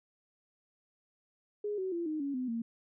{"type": "tone with pitch steps", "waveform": "sine", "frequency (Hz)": [415.3, 376.5, 341.2, 309.3, 280.4, 254.2, 230.4], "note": ["G#4", "F#4", "F4", "D#4", "C#4", "C4", "A#3"], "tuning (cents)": [0, 30, -40, -10, 20, -50, -20], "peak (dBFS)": -32, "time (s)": [1.64, 2.62], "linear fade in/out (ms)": 5, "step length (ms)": 140, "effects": []}